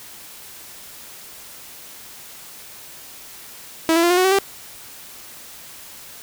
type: tone with pitch steps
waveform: sawtooth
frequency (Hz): 324.9 / 335.4 / 346.2 / 357.4 / 368.9 / 380.8 / 393.1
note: E4 / E4 / F4 / F4 / F#4 / F#4 / G4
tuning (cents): -25 / +30 / -15 / +40 / -5 / +50 / +5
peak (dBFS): -10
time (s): 3.89-4.387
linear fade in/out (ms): 0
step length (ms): 71
effects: white hiss -40 dBFS RMS until 6.22 s